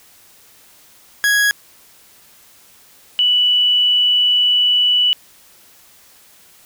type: tone pair in turn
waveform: 40% pulse / sine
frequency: 1661.2 / 2960 Hz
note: G#6 / F#7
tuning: 0 / 0 cents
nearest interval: minor seventh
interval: 1000 cents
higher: second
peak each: -11 dBFS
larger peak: neither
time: 1.24-1.51 / 3.19-5.13 s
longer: second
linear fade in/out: 0 ms
effects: white hiss -48 dBFS RMS until 6.65 s